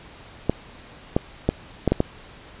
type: clicks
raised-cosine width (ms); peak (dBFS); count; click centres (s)
2; -4; 6; 0.496 / 1.165 / 1.49 / 1.877 / 1.92 / 2.004
effects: pink hiss -45 dBFS RMS until 2.6 s + resampled to 8000 Hz